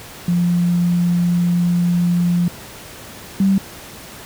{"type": "tone pair in turn", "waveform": "sine", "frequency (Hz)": [174.61, 193.99], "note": ["F3", "G3"], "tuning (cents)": [0, -18], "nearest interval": "major second", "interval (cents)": 182, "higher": "second", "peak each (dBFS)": [-13, -11], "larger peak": "second", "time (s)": [[0.28, 2.48], [3.4, 3.58]], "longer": "first", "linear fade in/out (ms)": 2, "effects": ["pink hiss -36 dBFS RMS until 4.25 s", "high-pass 60 Hz 12 dB/octave"]}